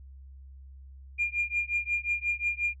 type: tone with tremolo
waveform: sine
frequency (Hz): 2408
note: D7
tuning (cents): +43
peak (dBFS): -22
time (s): 1.18-2.75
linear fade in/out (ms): 20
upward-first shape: triangle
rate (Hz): 5.6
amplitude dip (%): 100
effects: tanh soft clip ceiling -19 dBFS + added 67 Hz sine -45 dBFS peak until 2.8 s